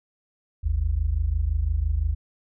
sine tone pair together, 51.91 / 77.78 Hz, G#1 / D#2, 0 / 0 cents, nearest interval perfect fifth, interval 700 cents, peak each -24 / -23 dBFS, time 0.63-2.15 s, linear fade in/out 20 ms, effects none

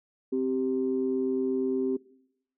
sine tone pair together, 261.6 / 390 Hz, C4 / G4, 0 / -9 cents, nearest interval perfect fifth, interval 691 cents, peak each -27 dBFS, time 0.32-1.97 s, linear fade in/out 10 ms, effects noise-tail reverb RT60 0.8 s tail -21 dB re dry + tanh soft clip ceiling -17 dBFS

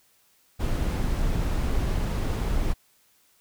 brown noise, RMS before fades -25 dBFS, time 0.59-2.74 s, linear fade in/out 20 ms, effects white hiss -63 dBFS RMS until 3.4 s

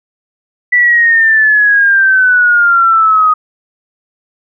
sine exponential sweep, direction down, 1975.5 to 1244.5 Hz, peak -5 dBFS, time 0.72-3.34 s, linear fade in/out 10 ms, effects none

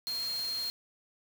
sine tone in noise, 4220 Hz, C8, 14 cents sharp, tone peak -32 dBFS, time 0.07-0.7 s, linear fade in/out 0 ms, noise white, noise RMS -44 dBFS, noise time 0.07-0.7 s, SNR +9 dB, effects none

